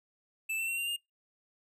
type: tone with pitch steps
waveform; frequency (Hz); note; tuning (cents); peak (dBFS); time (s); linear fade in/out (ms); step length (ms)
square; 2638 / 2683 / 2728 / 2774 / 2821; E7 / E7 / F7 / F7 / F7; +1 / +30 / -41 / -12 / +17; -32; 0.49-0.965; 10; 95
effects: noise-tail reverb RT60 0.2 s tail -26 dB re dry